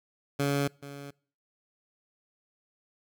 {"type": "tone with echo", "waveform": "15% pulse", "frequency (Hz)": 141.2, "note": "C#3", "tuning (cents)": 32, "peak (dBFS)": -19, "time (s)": [0.39, 0.68], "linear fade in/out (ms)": 10, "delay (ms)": 430, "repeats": 1, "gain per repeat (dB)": -15, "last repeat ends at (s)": 1.11, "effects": ["noise-tail reverb RT60 0.5 s tail -25 dB re dry"]}